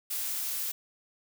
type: noise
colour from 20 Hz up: blue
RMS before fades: -33 dBFS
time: 0.1-0.72 s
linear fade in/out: 10 ms
effects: none